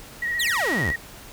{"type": "tone with vibrato", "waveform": "sine", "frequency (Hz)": 1900, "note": "A#6", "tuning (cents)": 33, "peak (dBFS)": -23, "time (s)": [0.22, 0.96], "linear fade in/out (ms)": 5, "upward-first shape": "sine", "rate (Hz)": 16, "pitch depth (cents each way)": 38}
{"type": "exponential sweep", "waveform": "sawtooth", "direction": "down", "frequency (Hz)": [4435, 60.4], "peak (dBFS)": -20, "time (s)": [0.39, 0.92], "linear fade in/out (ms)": 10}
{"effects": ["pink hiss -43 dBFS RMS until 1.32 s"]}